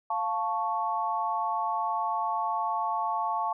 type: chord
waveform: sine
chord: F augmented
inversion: none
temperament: equal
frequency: 698.5 / 880 / 1108.7 Hz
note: F5 / A5 / C#6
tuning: 0 / 0 / 0 cents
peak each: -33 / -29 / -31 dBFS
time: 0.1-3.53 s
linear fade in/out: 5 ms
effects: none